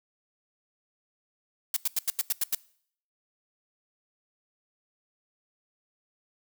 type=noise bursts; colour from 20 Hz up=blue; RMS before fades=-26 dBFS; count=8; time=1.74-2.549 s; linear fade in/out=2 ms; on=25 ms; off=87 ms; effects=noise-tail reverb RT60 0.6 s tail -22 dB re dry